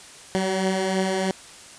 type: beating tone pair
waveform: 15% pulse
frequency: 187 / 190.1 Hz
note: F#3 / F#3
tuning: +19 / +47 cents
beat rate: 3.1 Hz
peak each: -23 / -16 dBFS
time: 0.35-1.31 s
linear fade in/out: 0 ms
effects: white hiss -44 dBFS RMS until 1.78 s + resampled to 22050 Hz